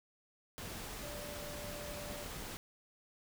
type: tone in noise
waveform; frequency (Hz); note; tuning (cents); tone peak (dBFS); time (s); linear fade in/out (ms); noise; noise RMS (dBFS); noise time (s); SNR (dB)
sine; 587.3; D5; 0; -47; 1.03-2.24; 0; pink; -45; 0.58-2.57; -5
effects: none